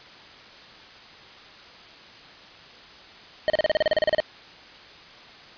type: tone bursts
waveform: square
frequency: 620 Hz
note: D#5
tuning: 6 cents flat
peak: -18 dBFS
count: 14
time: 3.48-4.202 s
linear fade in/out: 0 ms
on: 20 ms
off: 34 ms
effects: white hiss -46 dBFS RMS until 5.57 s + resampled to 11025 Hz